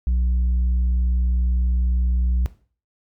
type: tone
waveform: sine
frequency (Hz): 61.2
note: B1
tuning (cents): -15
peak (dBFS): -14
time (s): 0.07-2.46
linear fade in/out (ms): 0
effects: noise-tail reverb RT60 0.4 s tail -18 dB re dry + tanh soft clip ceiling -16 dBFS